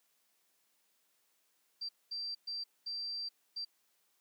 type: tone bursts at uneven times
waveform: sine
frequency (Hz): 4700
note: D8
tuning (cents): +1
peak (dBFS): -37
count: 5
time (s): 1.81-1.89 / 2.11-2.35 / 2.47-2.64 / 2.86-3.29 / 3.56-3.65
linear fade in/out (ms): 10
effects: white hiss -75 dBFS RMS until 4.2 s + high-pass 200 Hz 12 dB/octave